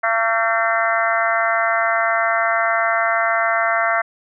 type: harmonic tone with a mistuned harmonic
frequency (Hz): 226.8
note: A#3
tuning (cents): -47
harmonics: 3 / 4 / 5 / 6 / 7 / 8 / 9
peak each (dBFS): -20 / -29 / -24 / -22 / -24 / -24 / -25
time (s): 0.03-4.02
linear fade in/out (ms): 10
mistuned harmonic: 7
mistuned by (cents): -31
effects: none